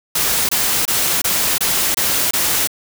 white noise bursts, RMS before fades -17 dBFS, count 7, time 0.15-2.674 s, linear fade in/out 5 ms, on 340 ms, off 24 ms, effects none

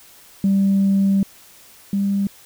sine tone pair in turn, 196 / 198.74 Hz, G3 / G3, 0 / +24 cents, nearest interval unison, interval 24 cents, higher second, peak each -12 / -16 dBFS, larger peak first, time 0.44-1.23 / 1.93-2.27 s, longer first, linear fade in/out 2 ms, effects tanh soft clip ceiling -10 dBFS + white hiss -47 dBFS RMS until 2.45 s

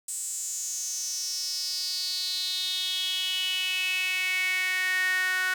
sawtooth tone with high-pass filter sweep, 370 Hz, F#4, in tune, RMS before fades -29 dBFS, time 0.08-5.54 s, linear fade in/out 5 ms, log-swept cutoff 8000 to 1600 Hz, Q 6.6, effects none

